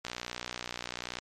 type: click train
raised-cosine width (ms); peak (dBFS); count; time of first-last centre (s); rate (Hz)
0.2; -18; 70; 0.05-1.187; 60.7
effects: MP3 64 kbps